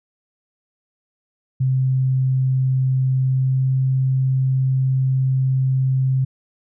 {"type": "tone with pitch glide", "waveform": "sine", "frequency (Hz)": [130.81, 131.64], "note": ["C3", "C3"], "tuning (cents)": [0, 11], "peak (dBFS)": -15, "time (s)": [1.6, 6.25], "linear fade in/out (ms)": 10, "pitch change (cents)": 11, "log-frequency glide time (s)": [3.22, 3.73], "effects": []}